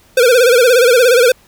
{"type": "tone with vibrato", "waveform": "square", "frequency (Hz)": 490.2, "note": "B4", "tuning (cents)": -13, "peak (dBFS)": -7, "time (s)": [0.17, 1.32], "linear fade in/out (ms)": 5, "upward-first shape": "sine", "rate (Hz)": 17, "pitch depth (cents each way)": 110, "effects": ["pink hiss -49 dBFS RMS until 1.47 s"]}